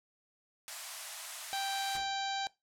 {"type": "high-pass noise", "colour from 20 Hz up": "white", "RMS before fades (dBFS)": -42, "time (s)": [0.68, 1.97], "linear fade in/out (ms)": 0, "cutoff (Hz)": 600, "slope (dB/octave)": 96}
{"type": "harmonic tone", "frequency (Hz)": 784, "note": "G5", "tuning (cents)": 0, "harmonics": [1, 2, 3, 4, 5, 6, 7, 8, 9], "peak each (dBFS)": [-35, -42, -48, -45, -41, -47, -55, -52, -52], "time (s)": [1.53, 2.47], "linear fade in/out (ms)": 0}
{"type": "noise with exponential decay", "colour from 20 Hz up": "pink", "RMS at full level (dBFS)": -44, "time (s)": [1.95, 2.22], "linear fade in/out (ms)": 2, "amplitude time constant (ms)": 57}
{"effects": ["noise-tail reverb RT60 0.2 s tail -19 dB re dry", "low-pass 11000 Hz 12 dB/octave"]}